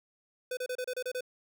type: tone bursts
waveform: square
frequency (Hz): 503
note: B4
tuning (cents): +32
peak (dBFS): -33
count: 8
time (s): 0.51-1.208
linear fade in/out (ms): 5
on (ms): 61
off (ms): 30
effects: none